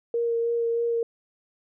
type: tone with vibrato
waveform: sine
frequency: 466.2 Hz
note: A#4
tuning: in tune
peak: -22 dBFS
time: 0.14-1.03 s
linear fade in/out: 2 ms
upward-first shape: sine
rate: 3.2 Hz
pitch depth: 13 cents each way
effects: none